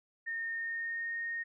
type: tone with pitch glide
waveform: sine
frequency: 1831 to 1851.2 Hz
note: A#6 to A#6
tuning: -32 to -13 cents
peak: -34 dBFS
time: 0.26-1.44 s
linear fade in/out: 20 ms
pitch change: +19 cents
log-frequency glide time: 0.52-1.18 s
effects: none